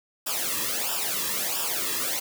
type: noise with flanger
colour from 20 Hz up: white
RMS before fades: -28 dBFS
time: 0.26-2.2 s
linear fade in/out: 10 ms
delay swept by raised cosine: 0.47 to 1.38 ms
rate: 1.5 Hz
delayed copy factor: -0.85
effects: none